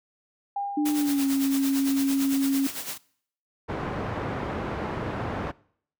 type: tone with exponential decay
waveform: sine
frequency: 804 Hz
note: G5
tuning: 44 cents sharp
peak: -25 dBFS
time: 0.56-1.67 s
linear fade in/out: 5 ms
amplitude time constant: 240 ms
type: tone with pitch glide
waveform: sine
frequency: 298 to 273.3 Hz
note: D4 to C#4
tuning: +25 to -24 cents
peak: -21 dBFS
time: 0.77-2.67 s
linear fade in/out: 5 ms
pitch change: -149 cents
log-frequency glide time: 0.95-1.25 s
type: noise with tremolo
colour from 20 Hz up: white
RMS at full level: -32 dBFS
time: 0.85-2.98 s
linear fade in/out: 10 ms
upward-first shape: sine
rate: 8.9 Hz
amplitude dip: 65%
type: low-pass noise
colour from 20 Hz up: pink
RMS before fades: -29 dBFS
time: 3.68-5.52 s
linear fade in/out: 20 ms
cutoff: 1400 Hz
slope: 12 dB/octave
effects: noise-tail reverb RT60 0.6 s tail -22 dB re dry + high-pass 80 Hz 12 dB/octave